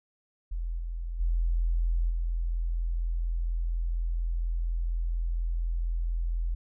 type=tone with level steps; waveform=sine; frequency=42.11 Hz; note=E1; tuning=38 cents sharp; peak=-29 / -31 / -23 / -26 dBFS; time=0.51-6.55 s; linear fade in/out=10 ms; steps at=0.78 / 1.19 / 2.09 s; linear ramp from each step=20 ms; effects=none